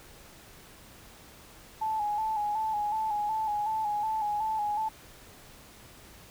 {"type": "tone with vibrato", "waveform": "sine", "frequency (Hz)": 854, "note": "G#5", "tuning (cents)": 48, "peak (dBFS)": -27, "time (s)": [1.81, 4.89], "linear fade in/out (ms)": 10, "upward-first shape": "square", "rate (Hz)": 2.7, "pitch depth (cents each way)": 43, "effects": ["pink hiss -52 dBFS RMS until 6.3 s"]}